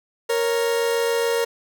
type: tone pair together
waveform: 40% pulse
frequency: 466.2 / 553.2 Hz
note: A#4 / C#5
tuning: 0 / -4 cents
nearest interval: minor third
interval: 296 cents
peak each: -19 / -26 dBFS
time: 0.29-1.45 s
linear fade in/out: 10 ms
effects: none